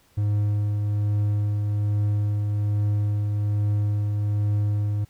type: tone with tremolo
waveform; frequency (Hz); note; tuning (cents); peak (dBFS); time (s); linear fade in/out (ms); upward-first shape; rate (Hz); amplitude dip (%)
triangle; 103.7; G#2; -2; -17; 0.17-5.05; 10; triangle; 1.2; 30
effects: pink hiss -60 dBFS RMS until 5.09 s